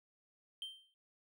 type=tone with exponential decay; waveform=triangle; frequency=3136 Hz; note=G7; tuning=in tune; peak=-37 dBFS; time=0.62-0.94 s; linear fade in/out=1 ms; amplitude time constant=69 ms; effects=none